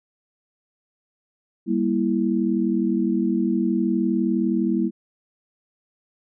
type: chord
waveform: sine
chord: E diminished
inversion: first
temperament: just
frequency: 197.78 / 237.3 / 329.6 Hz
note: G3 / Bb3 / E4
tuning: +16 / +31 / 0 cents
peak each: -23 dBFS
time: 1.66-4.91 s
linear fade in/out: 50 ms
effects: none